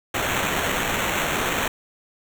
white noise with sample-and-hold, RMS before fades -24 dBFS, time 0.14-1.68 s, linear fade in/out 5 ms, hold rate 4900 Hz, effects none

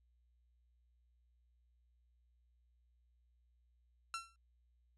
sawtooth tone with exponential decay, 1352 Hz, E6, 43 cents sharp, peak -33 dBFS, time 4.14-4.36 s, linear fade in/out 1 ms, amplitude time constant 47 ms, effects added 60 Hz sine -70 dBFS peak until 4.97 s + resampled to 24000 Hz

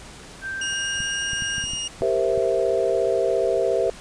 sine tone with pitch glide, 1568 to 1599.1 Hz, G6 to G6, 0 to +34 cents, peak -27 dBFS, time 0.41-1.66 s, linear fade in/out 50 ms, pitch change +34 cents, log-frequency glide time 0.53-1.18 s
25% pulse tone, 2849 Hz, F7, 34 cents sharp, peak -22 dBFS, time 0.61-1.88 s, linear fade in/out 5 ms
clicks, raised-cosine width 5 ms, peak -22 dBFS, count 8, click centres 1.004 / 1.333 / 1.422 / 1.582 / 1.64 / 1.735 / 2.012 / 2.377 s
sine chord, C dominant seventh, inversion second, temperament equal, 392 / 466.2 / 523.3 / 659.3 Hz, G4 / Bb4 / C5 / E5, 0 / 0 / 0 / 0 cents, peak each -24 dBFS, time 2.02-3.9 s, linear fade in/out 0 ms
effects pink hiss -42 dBFS RMS until 4 s + resampled to 22050 Hz

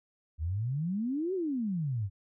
sine exponential two-way sweep, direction up then down, 73.42 to 391.4 to 92.1 Hz, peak -29 dBFS, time 0.38-2.1 s, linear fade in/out 50 ms, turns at 1.34 s, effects none

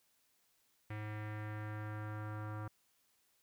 square tone with low-pass filter sweep, 106.4 Hz, G#2, 42 cents sharp, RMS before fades -43 dBFS, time 0.9-2.68 s, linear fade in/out 5 ms, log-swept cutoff 2100 to 1300 Hz, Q 3, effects white hiss -75 dBFS RMS until 3.42 s

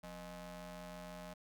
sawtooth ring-modulated tone, 220 Hz, A3, in tune, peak -40 dBFS, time 0.03-1.34 s, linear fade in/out 10 ms, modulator 397 Hz, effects none

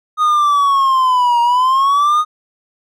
triangle linear two-way sweep, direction down then up, 1244.5 to 940 to 1244.5 Hz, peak -8 dBFS, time 0.17-2.25 s, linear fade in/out 50 ms, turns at 1.41 s, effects none

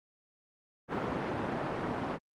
pink band-pass noise, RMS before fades -34 dBFS, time 0.88-2.19 s, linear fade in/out 50 ms, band 160 to 1400 Hz, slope 12 dB/octave, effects Opus 24 kbps

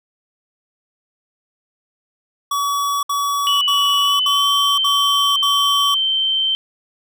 square tone bursts, 1135 Hz, C#6, 41 cents sharp, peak -18 dBFS, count 6, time 2.51-5.945 s, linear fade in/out 5 ms, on 520 ms, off 63 ms
sine tone with pitch glide, 2960 to 3113 Hz, F#7 to G7, 0 to -13 cents, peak -15 dBFS, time 3.47-6.55 s, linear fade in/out 0 ms, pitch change +87 cents, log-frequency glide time 4.02-4.51 s
effects none

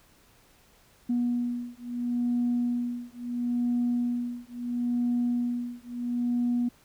sine beating tone pair, 241.6 / 242.34 Hz, B3 / B3, -38 / -33 cents, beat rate 0.74 Hz, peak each -28 dBFS, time 1.09-6.69 s, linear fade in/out 10 ms, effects tanh soft clip ceiling -19 dBFS + pink hiss -60 dBFS RMS until 6.84 s

